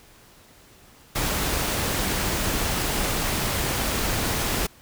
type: noise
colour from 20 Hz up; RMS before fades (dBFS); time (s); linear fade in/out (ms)
pink; -25; 1.15-4.67; 10
effects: pink hiss -52 dBFS RMS until 4.81 s